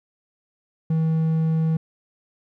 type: tone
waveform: triangle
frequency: 160.5 Hz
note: E3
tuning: 46 cents flat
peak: -16 dBFS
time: 0.9-1.77 s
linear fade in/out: 5 ms
effects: none